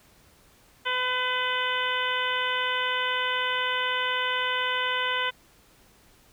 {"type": "harmonic tone", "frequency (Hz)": 504, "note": "B4", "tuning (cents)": 35, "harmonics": [1, 2, 3, 4, 5, 6, 7], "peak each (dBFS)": [-35, -30, -30, -32, -36, -31, -36], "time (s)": [0.85, 5.31], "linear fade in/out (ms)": 20, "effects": ["pink hiss -58 dBFS RMS until 6.32 s"]}